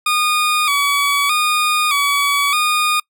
20% pulse tone with vibrato, 1180 Hz, D6, 8 cents sharp, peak -9 dBFS, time 0.06-3 s, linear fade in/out 5 ms, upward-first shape square, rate 0.81 Hz, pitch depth 66 cents each way, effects noise-tail reverb RT60 0.1 s tail -25 dB re dry

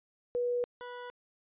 sine / 20% pulse tone pair in turn, 486.8 / 490.2 Hz, B4 / B4, -25 / -13 cents, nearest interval unison, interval 12 cents, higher second, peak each -28 / -36 dBFS, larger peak first, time 0.35-0.64 / 0.81-1.1 s, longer neither, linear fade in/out 0 ms, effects resampled to 8000 Hz

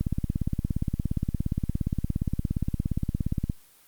click train, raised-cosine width 5 ms, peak -13 dBFS, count 61, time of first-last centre 0.01-3.498 s, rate 17.2 Hz, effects white hiss -57 dBFS RMS until 3.87 s + Opus 24 kbps

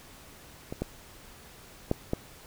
clicks, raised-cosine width 2 ms, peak -21 / -16 / -11 / -13 dBFS, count 4, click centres 0.725 / 0.82 / 1.914 / 2.134 s, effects pink hiss -51 dBFS RMS until 2.46 s

